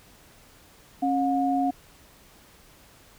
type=tone pair together; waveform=sine; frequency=273 / 720 Hz; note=C#4 / F#5; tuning=-26 / -47 cents; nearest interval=octave + perfect fourth; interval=1679 cents; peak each=-24 dBFS; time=1.02-1.71 s; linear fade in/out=10 ms; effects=pink hiss -54 dBFS RMS until 3.18 s